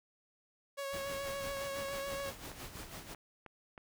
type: tone with vibrato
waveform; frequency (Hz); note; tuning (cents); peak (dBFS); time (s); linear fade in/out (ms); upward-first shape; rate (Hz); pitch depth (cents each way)
sawtooth; 554.4; C#5; 0; -34; 0.77-2.31; 20; sine; 7.1; 20
type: noise with tremolo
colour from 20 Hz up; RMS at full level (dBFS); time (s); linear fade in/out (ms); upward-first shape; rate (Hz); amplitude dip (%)
pink; -45; 0.92-3.15; 20; sine; 6; 60
type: click train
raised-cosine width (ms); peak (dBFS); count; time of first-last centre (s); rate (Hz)
0.5; -34; 8; 1.57-3.778; 3.17
effects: none